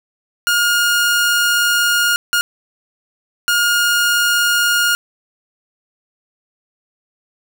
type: tone bursts at uneven times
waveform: sawtooth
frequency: 1423 Hz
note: F6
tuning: 32 cents sharp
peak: -9 dBFS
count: 3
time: 0.47-2.16 / 2.33-2.41 / 3.48-4.95 s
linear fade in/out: 0 ms
effects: none